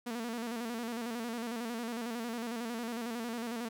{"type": "tone with vibrato", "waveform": "sawtooth", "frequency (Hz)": 233.2, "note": "A#3", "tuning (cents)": 1, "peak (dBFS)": -32, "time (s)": [0.06, 3.69], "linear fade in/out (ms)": 10, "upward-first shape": "square", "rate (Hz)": 11, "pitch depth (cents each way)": 64, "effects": []}